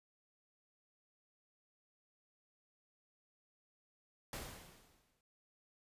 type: noise with exponential decay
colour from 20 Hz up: pink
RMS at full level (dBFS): -43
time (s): 4.33-5.21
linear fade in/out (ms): 2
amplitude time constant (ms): 190
effects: resampled to 32000 Hz